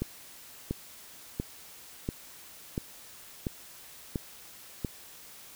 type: click train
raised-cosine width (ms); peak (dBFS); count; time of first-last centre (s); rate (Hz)
3; -17; 8; 0.02-4.848; 1.45
effects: white hiss -50 dBFS RMS until 5.55 s